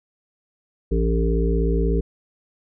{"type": "harmonic tone", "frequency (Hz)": 56.4, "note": "A1", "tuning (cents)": 44, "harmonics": [1, 3, 5, 7, 8], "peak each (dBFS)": [-19, -25, -29, -26, -27], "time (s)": [0.91, 2.01], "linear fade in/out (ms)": 10, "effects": []}